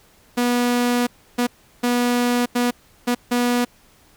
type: tone bursts at uneven times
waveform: sawtooth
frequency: 243.3 Hz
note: B3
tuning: 26 cents flat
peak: -13 dBFS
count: 6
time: 0.37-1.07 / 1.38-1.47 / 1.83-2.46 / 2.55-2.71 / 3.07-3.15 / 3.31-3.65 s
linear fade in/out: 10 ms
effects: pink hiss -54 dBFS RMS until 4.16 s